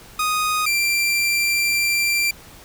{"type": "tone pair in turn", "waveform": "sawtooth", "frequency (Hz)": [1244.5, 2361], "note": ["D#6", "D7"], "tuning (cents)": [0, 9], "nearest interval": "major seventh", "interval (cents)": 1109, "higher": "second", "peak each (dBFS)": [-15, -14], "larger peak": "second", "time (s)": [[0.19, 0.66], [0.66, 2.31]], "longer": "second", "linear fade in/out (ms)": 5, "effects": ["pink hiss -44 dBFS RMS until 2.64 s"]}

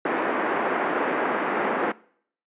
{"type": "band-pass noise", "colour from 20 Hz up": "pink", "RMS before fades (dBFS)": -25, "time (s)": [0.05, 1.92], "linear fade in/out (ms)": 5, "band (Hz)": [270, 1900], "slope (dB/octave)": 24, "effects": ["noise-tail reverb RT60 0.6 s tail -22 dB re dry", "resampled to 8000 Hz"]}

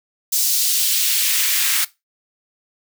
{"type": "noise with high-pass filter sweep", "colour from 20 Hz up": "white", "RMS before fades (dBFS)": -18, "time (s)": [0.32, 1.85], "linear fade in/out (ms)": 10, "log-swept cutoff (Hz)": [5400, 1600], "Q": 1.2, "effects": ["noise-tail reverb RT60 0.2 s tail -18 dB re dry"]}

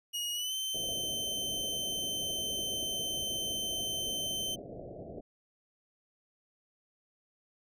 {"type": "tone with pitch glide", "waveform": "sawtooth", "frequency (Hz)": [2883, 3090], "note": ["F#7", "G7"], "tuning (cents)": [-46, -26], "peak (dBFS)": -30, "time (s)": [0.13, 4.56], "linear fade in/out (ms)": 20, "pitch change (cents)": 120, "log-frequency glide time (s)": [0.33, 0.54]}
{"type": "low-pass noise", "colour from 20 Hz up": "white", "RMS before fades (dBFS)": -45, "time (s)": [0.74, 5.21], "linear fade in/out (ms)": 5, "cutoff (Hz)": 700, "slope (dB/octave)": 96}
{"effects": []}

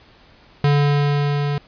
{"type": "tone with level ramp", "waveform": "square", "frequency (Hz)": 144.4, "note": "D3", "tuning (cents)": -29, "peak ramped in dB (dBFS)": [-13, -20], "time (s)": [0.64, 1.58], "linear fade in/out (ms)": 2, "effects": ["pink hiss -50 dBFS RMS until 1.67 s", "resampled to 11025 Hz"]}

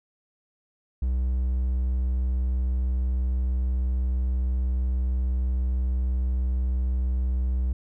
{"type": "tone", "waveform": "triangle", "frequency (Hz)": 63.1, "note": "B1", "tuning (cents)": 38, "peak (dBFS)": -20, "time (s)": [1.02, 7.73], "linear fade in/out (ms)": 5, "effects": []}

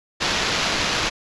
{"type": "noise with sample-and-hold", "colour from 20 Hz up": "violet", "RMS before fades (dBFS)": -22, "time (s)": [0.2, 1.1], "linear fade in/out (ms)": 20, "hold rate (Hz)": 8820, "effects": ["resampled to 22050 Hz"]}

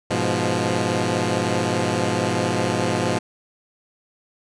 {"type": "chord", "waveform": "10% pulse", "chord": "F diminished", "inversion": "first", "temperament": "equal", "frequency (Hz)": [103.83, 123.47, 174.61], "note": ["Ab2", "Cb3", "F3"], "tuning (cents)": [0, 0, 0], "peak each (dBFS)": -16, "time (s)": [0.1, 3.19], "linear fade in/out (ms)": 10, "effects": ["resampled to 22050 Hz"]}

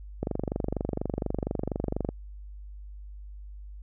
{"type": "click train", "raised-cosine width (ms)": 2, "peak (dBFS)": -15, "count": 46, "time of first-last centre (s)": [0.23, 2.09], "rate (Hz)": 24.2, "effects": ["added 50 Hz sine -40 dBFS peak until 3.82 s"]}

